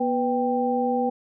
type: tone cluster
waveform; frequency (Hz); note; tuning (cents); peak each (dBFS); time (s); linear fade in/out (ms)
sine; 242.9 / 495.1 / 786; B3 / B4 / G5; -29 / +4 / +4; -25; 0-1.1; 10
effects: none